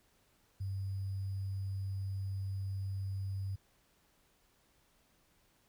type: tone with sample-and-hold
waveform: sine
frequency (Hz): 96.9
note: G2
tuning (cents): -20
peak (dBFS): -35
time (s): 0.6-3.56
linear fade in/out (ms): 10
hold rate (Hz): 4900
effects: pink hiss -71 dBFS RMS until 5.68 s